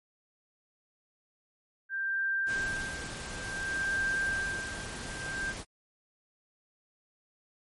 sine tone with tremolo, 1579 Hz, G6, 12 cents sharp, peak -27 dBFS, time 1.89-5.54 s, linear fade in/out 50 ms, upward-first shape sine, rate 0.57 Hz, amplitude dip 90%
pink noise, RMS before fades -40 dBFS, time 2.46-5.65 s, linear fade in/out 50 ms
effects MP3 48 kbps

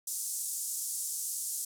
white band-pass noise, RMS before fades -36 dBFS, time 0.07-1.65 s, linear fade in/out 5 ms, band 6500 to 11000 Hz, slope 24 dB/octave, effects none

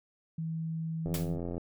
sine tone, 161.9 Hz, E3, 31 cents flat, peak -32 dBFS, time 0.38-1.38 s, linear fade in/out 5 ms
click train, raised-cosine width 2 ms, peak -24 dBFS, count 46, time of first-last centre 1.06-1.58 s, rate 86.6 Hz
white noise with exponential decay, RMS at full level -35 dBFS, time 1.14-1.36 s, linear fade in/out 2 ms, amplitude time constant 47 ms
effects none

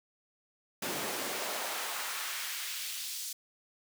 pink noise with high-pass filter sweep, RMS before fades -37 dBFS, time 0.82-3.33 s, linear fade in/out 5 ms, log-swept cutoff 230 to 5200 Hz, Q 1, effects none

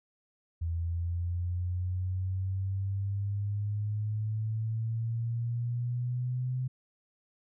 sine exponential sweep, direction up, 83 to 128.5 Hz, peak -29 dBFS, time 0.61-6.68 s, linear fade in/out 10 ms, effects none

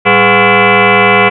sine tone with frequency modulation, 805 Hz, G5, 46 cents sharp, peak -4 dBFS, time 0.05-1.3 s, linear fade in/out 20 ms, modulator 305 Hz, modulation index 6, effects none

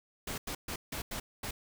pink noise bursts at uneven times, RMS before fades -38 dBFS, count 6, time 0.27-0.38 / 0.47-0.55 / 0.68-0.76 / 0.92-1.02 / 1.11-1.2 / 1.43-1.51 s, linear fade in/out 5 ms, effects none

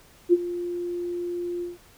sine tone with ADSR envelope, 350.2 Hz, F4, 5 cents sharp, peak -11 dBFS, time 0.29-1.78 s, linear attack 40 ms, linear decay 35 ms, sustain -16 dB, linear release 160 ms, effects pink hiss -54 dBFS RMS until 1.97 s

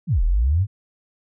sine exponential two-way sweep, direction down then up, 207.7 to 36.95 to 108.4 Hz, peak -15 dBFS, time 0.07-0.67 s, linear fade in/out 50 ms, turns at 0.23 s, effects none

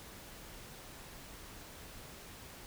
silence, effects pink hiss -51 dBFS RMS until 2.66 s

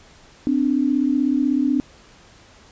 sine tone pair together, 257.5 / 293.7 Hz, C4 / D4, -28 / 0 cents, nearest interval major second, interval 228 cents, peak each -19 dBFS, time 0.47-1.8 s, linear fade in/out 0 ms, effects pink hiss -49 dBFS RMS until 2.71 s + resampled to 16000 Hz

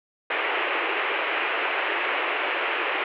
white band-pass noise, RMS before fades -26 dBFS, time 0.3-3.04 s, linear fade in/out 5 ms, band 330 to 2800 Hz, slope 48 dB/octave, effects none

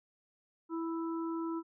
harmonic tone, 329.6 Hz, E4, in tune, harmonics 1 / 3 / 4, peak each -34 / -44 / -46 dBFS, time 0.69-1.63 s, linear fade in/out 50 ms, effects none

